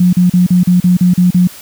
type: tone bursts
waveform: sine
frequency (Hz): 179.4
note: F3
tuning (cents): +47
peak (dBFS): -5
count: 9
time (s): 0-1.474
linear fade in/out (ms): 5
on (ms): 130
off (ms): 38
effects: white hiss -34 dBFS RMS until 1.61 s